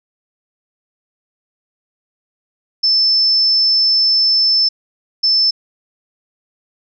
sine tone bursts at uneven times, 5280 Hz, E8, 2 cents sharp, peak -10 dBFS, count 2, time 2.83-4.69 / 5.23-5.51 s, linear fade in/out 10 ms, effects none

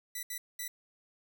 5% pulse tone bursts at uneven times, 1975.5 Hz, B6, in tune, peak -26 dBFS, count 3, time 0.15-0.23 / 0.3-0.38 / 0.59-0.68 s, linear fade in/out 5 ms, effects none

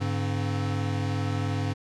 square tone cluster, 101 / 143.9 / 262.3 Hz, G#2 / D3 / C4, -48 / -35 / +4 cents, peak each -28 / -33 / -35 dBFS, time 0-1.74 s, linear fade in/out 20 ms, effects low-pass 6000 Hz 12 dB/octave

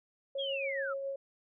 sine tone with tremolo, 548 Hz, C#5, 20 cents flat, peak -33 dBFS, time 0.35-1.16 s, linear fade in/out 5 ms, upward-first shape sine, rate 7.2 Hz, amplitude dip 30%
sine linear sweep, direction down, 3378 to 1244.5 Hz, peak -35 dBFS, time 0.38-0.94 s, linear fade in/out 20 ms
effects none

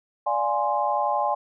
sine chord, D half-diminished seventh, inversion none, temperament equal, 587.3 / 698.5 / 830.6 / 1046.5 Hz, D5 / F5 / Ab5 / C6, 0 / 0 / 0 / 0 cents, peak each -28 / -29 / -24 / -27 dBFS, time 0.26-1.35 s, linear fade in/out 10 ms, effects none

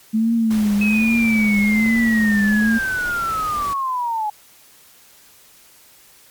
sine tone with vibrato, 217.3 Hz, A3, 21 cents flat, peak -14 dBFS, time 0.13-2.79 s, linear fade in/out 20 ms, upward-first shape triangle, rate 1.2 Hz, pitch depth 120 cents each way
pink noise, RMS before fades -33 dBFS, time 0.5-3.74 s, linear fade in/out 10 ms
sine linear sweep, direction down, 2574 to 830.6 Hz, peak -19 dBFS, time 0.81-4.3 s, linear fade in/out 5 ms
effects white hiss -49 dBFS RMS until 6.3 s + MP3 96 kbps

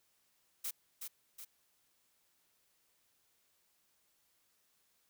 blue noise with echo, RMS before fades -39 dBFS, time 0.64-0.71 s, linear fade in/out 10 ms, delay 370 ms, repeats 2, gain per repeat -5 dB, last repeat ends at 1.45 s, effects white hiss -75 dBFS RMS until 5.09 s

